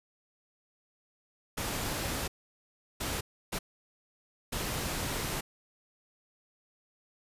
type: noise bursts at uneven times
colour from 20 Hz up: pink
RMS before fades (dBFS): -34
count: 4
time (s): 1.57-2.28 / 3-3.21 / 3.52-3.59 / 4.52-5.41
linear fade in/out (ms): 10
effects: resampled to 32000 Hz